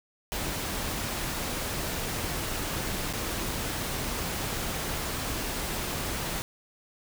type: noise with dropouts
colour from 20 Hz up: pink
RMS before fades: -32 dBFS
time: 0.32-6.42 s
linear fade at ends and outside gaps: 0 ms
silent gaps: 3.128-3.135 s
effects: none

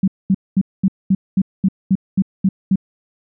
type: tone bursts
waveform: sine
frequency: 191.4 Hz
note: G3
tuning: 41 cents flat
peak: -10 dBFS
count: 11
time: 0.03-2.758 s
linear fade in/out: 5 ms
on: 48 ms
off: 220 ms
effects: none

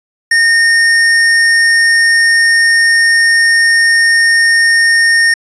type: tone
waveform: square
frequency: 1836 Hz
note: A#6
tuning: 27 cents flat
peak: -7 dBFS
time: 0.31-5.34 s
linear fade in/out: 5 ms
effects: resampled to 22050 Hz

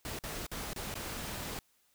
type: noise with dropouts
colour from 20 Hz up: pink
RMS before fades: -40 dBFS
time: 0.05-1.59 s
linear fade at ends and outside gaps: 1 ms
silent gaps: 0.189-0.237 / 0.466-0.515 / 0.733-0.761 / 0.941-0.954 s
effects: white hiss -71 dBFS RMS until 1.94 s

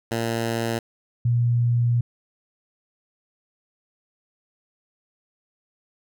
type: tone pair in turn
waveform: 10% pulse / sine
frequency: 115.2 / 119.44 Hz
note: A#2 / A#2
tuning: -20 / +43 cents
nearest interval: minor second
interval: 63 cents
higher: second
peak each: -15 / -17 dBFS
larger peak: first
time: 0.11-0.79 / 1.25-2.01 s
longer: second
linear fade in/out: 5 ms
effects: none

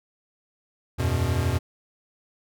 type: chord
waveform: square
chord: E suspended second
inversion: none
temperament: equal with one note detuned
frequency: 82.41 / 94.55 / 123.47 Hz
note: E2 / F#2 / B2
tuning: 0 / +38 / 0 cents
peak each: -27 dBFS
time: 0.98-1.59 s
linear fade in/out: 20 ms
effects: none

